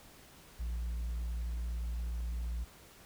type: tone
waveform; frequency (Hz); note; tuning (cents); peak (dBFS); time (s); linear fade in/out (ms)
sine; 58.27; A#1; 0; -31; 0.59-2.65; 20
effects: tanh soft clip ceiling -33 dBFS + pink hiss -57 dBFS RMS until 3.05 s